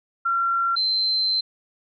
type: tone pair in turn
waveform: sine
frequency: 1368 / 4099 Hz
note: F6 / C8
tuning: -36 / -36 cents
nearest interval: octave + perfect fifth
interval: 1900 cents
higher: second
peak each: -19 / -19 dBFS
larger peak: neither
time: 0.25-0.76 / 0.76-1.41 s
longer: second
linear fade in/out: 10 ms
effects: none